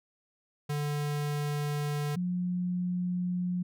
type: tone pair in turn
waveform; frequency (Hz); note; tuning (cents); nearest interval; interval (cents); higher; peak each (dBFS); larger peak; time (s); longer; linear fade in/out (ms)
square / sine; 146.83 / 179.17; D3 / F3; 0 / +45; minor third; 345; second; -30 / -28; second; 0.69-2.16 / 2.16-3.63; neither; 10
effects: none